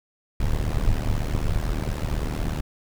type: noise with amplitude modulation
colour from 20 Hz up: brown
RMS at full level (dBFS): -20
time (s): 0.4-2.61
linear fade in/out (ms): 5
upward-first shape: sine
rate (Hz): 76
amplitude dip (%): 90
effects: none